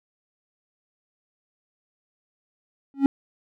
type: tone with exponential growth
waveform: triangle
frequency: 275 Hz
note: C#4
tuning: 14 cents flat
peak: -8 dBFS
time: 2.94-3.06 s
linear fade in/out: 1 ms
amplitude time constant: 25 ms
effects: none